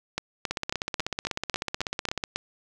two click trains, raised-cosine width 0.2 ms, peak -10 / -11 dBFS, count 9 / 29, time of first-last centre 0.18-2.36 / 0.51-2.238 s, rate 3.67 / 16.2 Hz, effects none

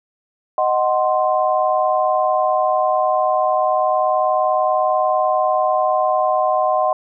sine chord, C diminished, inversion first, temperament equal with one note detuned, 622.3 / 742.6 / 1046.5 Hz, Eb5 / Gb5 / C6, 0 / +6 / 0 cents, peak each -18 / -18 / -20 dBFS, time 0.58-6.93 s, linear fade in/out 2 ms, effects none

